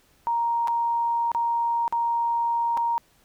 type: tone with dropouts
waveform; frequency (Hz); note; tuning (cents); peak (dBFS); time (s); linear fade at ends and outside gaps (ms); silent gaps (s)
sine; 935; A#5; +5; -21; 0.27-2.98; 0; 0.674-0.681 / 1.317-1.348 / 1.879-1.925 / 2.771-2.775
effects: pink hiss -61 dBFS RMS until 3.24 s